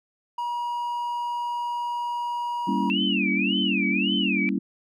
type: tone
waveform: triangle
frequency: 958 Hz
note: A#5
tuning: 47 cents sharp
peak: -24 dBFS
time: 0.38-2.9 s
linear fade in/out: 5 ms
type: chord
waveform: sine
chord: G diminished seventh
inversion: none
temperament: equal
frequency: 196 / 233.1 / 277.2 / 329.6 Hz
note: G3 / Bb3 / Db4 / Fb4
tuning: 0 / 0 / 0 / 0 cents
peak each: -26 / -29 / -28 / -31 dBFS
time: 2.67-4.59 s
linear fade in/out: 10 ms
type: tone with vibrato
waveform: sine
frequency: 2637 Hz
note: E7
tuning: in tune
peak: -24 dBFS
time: 2.9-4.49 s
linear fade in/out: 0 ms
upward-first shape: sine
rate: 1.8 Hz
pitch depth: 260 cents each way
effects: none